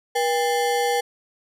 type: ring-modulated tone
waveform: square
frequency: 642 Hz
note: E5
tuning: 46 cents flat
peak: -17 dBFS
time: 0.15-1.01 s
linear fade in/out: 10 ms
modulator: 161 Hz
effects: resampled to 32000 Hz